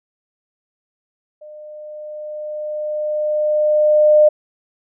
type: tone with level ramp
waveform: sine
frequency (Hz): 605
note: D#5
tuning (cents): -49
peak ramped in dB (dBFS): -35 to -6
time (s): 1.41-4.29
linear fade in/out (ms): 10
effects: none